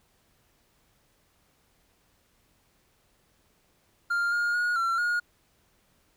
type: tone with pitch steps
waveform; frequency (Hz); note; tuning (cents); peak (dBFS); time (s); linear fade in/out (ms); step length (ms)
triangle; 1399 / 1419 / 1443 / 1358 / 1434; F6 / F6 / F#6 / F6 / F6; +3 / +27 / -44 / -49 / +45; -22; 4.1-5.2; 10; 220
effects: pink hiss -67 dBFS RMS until 6.16 s